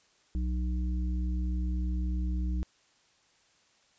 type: harmonic tone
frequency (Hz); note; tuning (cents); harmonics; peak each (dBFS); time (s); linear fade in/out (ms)
61.6; B1; -4; 1 / 3 / 5; -28 / -38 / -42; 0.35-2.63; 0
effects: white hiss -66 dBFS RMS until 3.98 s + resampled to 16000 Hz